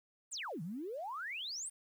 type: exponential two-way sweep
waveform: sine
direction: down then up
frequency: 9300 to 150 to 9300 Hz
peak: -39 dBFS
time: 0.31-1.7 s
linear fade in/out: 20 ms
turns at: 0.62 s
effects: 11-bit